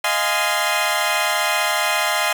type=chord; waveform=15% pulse; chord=F minor seventh; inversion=third; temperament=equal with one note detuned; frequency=622.3 / 698.5 / 830.6 / 1030.3 Hz; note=Eb5 / F5 / Ab5 / C6; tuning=0 / 0 / 0 / -27 cents; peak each=-17 dBFS; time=0.04-2.33 s; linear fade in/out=5 ms; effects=none